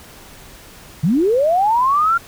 sine linear sweep, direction up, 136.5 to 1405 Hz, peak -12 dBFS, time 1.03-2.18 s, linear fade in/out 10 ms, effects pink hiss -41 dBFS RMS until 2.27 s

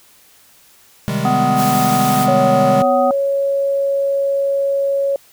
square chord, Ab major seventh, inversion first, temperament equal, 130.81 / 155.56 / 196 / 207.7 Hz, C3 / Eb3 / G3 / Ab3, 0 / 0 / 0 / 0 cents, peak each -24 / -24 / -24 / -23 dBFS, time 1.08-2.82 s, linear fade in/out 0 ms
harmonic tone, 250 Hz, B3, 21 cents sharp, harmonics 1 / 3 / 5, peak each -20 / -15 / -22 dBFS, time 1.25-3.11 s, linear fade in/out 2 ms
white noise, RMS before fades -25 dBFS, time 1.55-2.28 s, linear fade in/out 50 ms
sine tone, 554.4 Hz, C#5, in tune, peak -14 dBFS, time 2.28-5.16 s, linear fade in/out 2 ms
effects white hiss -49 dBFS RMS until 5.32 s

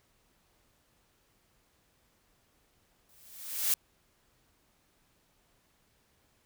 blue noise with exponential growth, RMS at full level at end -25 dBFS, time 3.09-3.74 s, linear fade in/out 2 ms, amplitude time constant 140 ms, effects pink hiss -70 dBFS RMS until 6.45 s

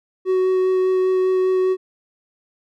triangle tone with vibrato, 372.9 Hz, F#4, 14 cents sharp, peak -13 dBFS, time 0.25-1.77 s, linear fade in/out 50 ms, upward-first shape sine, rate 5 Hz, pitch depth 8 cents each way, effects none

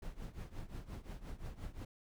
brown noise with tremolo, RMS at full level -42 dBFS, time 0.02-1.85 s, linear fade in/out 5 ms, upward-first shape triangle, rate 5.7 Hz, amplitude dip 90%, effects none

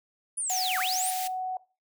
sine linear two-way sweep, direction down then up, 10020 to 1105 to 10020 Hz, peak -28 dBFS, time 0.37-1.11 s, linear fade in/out 10 ms, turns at 0.79 s
white high-pass noise, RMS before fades -35 dBFS, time 0.49-1.28 s, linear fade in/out 10 ms, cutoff 1800 Hz, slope 24 dB/octave
sine tone, 744 Hz, F#5, 9 cents sharp, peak -29 dBFS, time 0.5-1.57 s, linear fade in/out 2 ms
effects noise-tail reverb RT60 0.3 s tail -18 dB re dry

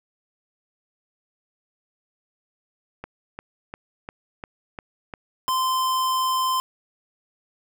click train, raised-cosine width 0.5 ms, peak -19 dBFS, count 8, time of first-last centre 3.04-5.488 s, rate 2.86 Hz
square tone, 1036 Hz, C6, 17 cents flat, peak -21 dBFS, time 5.48-6.6 s, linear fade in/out 0 ms
effects none

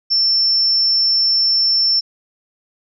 sine tone, 5380 Hz, E8, 34 cents sharp, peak -12 dBFS, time 0.1-2.01 s, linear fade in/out 20 ms, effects none

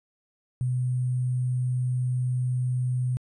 sine tone with sample-and-hold, 126 Hz, B2, 35 cents sharp, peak -23 dBFS, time 0.61-3.17 s, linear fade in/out 0 ms, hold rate 8820 Hz, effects resampled to 24000 Hz

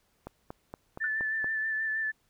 click train, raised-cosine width 1 ms, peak -25 dBFS, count 6, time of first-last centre 0.27-1.444 s, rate 4.26 Hz
sine tone with vibrato, 1760 Hz, A6, in tune, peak -28 dBFS, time 1-2.12 s, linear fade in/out 20 ms, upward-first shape sine, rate 6.3 Hz, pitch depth 23 cents each way
sine tone with exponential decay, 1480 Hz, F#6, in tune, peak -26 dBFS, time 1.04-1.12 s, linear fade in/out 2 ms, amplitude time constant 16 ms
effects pink hiss -71 dBFS RMS until 2.29 s

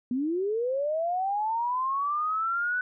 sine linear sweep, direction up, 237.6 to 1500 Hz, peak -25 dBFS, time 0.11-2.81 s, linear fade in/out 2 ms, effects none

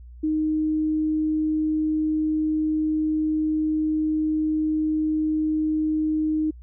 sine tone, 310 Hz, D#4, 6 cents flat, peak -20 dBFS, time 0.23-6.51 s, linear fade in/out 10 ms, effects added 60 Hz sine -40 dBFS peak until 6.62 s

